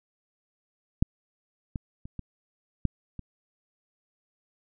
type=clicks; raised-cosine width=5 ms; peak=-8 / -19 / -28 / -23 / -11 / -25 dBFS; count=6; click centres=1.025 / 1.758 / 2.055 / 2.193 / 2.853 / 3.193 s; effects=none